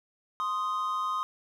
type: tone pair together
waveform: triangle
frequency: 1046.5 / 1244.5 Hz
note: C6 / D#6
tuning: 0 / 0 cents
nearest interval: minor third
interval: 300 cents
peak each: -30 / -28 dBFS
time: 0.4-1.23 s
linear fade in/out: 0 ms
effects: none